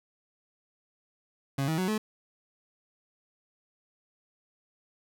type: tone with pitch steps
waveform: 30% pulse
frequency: 137.3 / 159.55 / 185.4 / 215.4 Hz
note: C#3 / D#3 / F#3 / A3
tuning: -16 / +44 / +4 / -37 cents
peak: -24 dBFS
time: 1.58-1.98 s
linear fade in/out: 5 ms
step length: 100 ms
effects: none